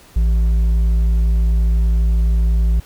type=tone with hard clipping; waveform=sine; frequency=56 Hz; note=A1; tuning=31 cents sharp; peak=-13 dBFS; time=0.16-2.8 s; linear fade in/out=5 ms; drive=4 dB; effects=pink hiss -46 dBFS RMS until 2.85 s